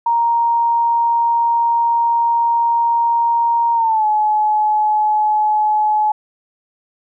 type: tone with pitch glide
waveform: sine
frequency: 934 to 851.5 Hz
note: A#5 to G#5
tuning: +3 to +43 cents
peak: -12 dBFS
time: 0.06-6.12 s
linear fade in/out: 5 ms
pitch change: -160 cents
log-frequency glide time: 3.74-4.06 s
effects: none